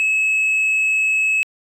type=tone; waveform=sine; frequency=2583 Hz; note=E7; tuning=36 cents flat; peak=-12 dBFS; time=0-1.43 s; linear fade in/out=0 ms; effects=tanh soft clip ceiling -14 dBFS